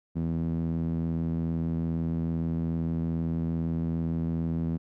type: tone with band-pass filter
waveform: sawtooth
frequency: 82.41 Hz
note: E2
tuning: in tune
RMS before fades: -29 dBFS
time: 0.15-4.78 s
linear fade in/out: 20 ms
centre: 200 Hz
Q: 2.9
effects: none